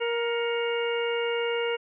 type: harmonic tone with a mistuned harmonic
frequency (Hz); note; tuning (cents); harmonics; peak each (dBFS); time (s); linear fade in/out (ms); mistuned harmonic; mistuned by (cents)
469.5; A#4; +12; 1 / 2 / 3 / 4 / 5 / 6; -26 / -36 / -36 / -41 / -36 / -35; 0-1.77; 20; 5; -94
effects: none